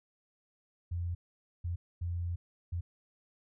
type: tone bursts at uneven times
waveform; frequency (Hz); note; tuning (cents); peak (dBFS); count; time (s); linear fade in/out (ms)
sine; 86.7; F2; -12; -32; 4; 0.91-1.15 / 1.64-1.76 / 2.01-2.36 / 2.72-2.81; 10
effects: none